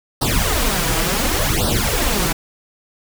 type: noise with flanger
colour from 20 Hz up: pink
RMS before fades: -18 dBFS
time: 0.21-2.33 s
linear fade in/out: 10 ms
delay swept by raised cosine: 0.21 to 6.21 ms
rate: 0.69 Hz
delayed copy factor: +1
effects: none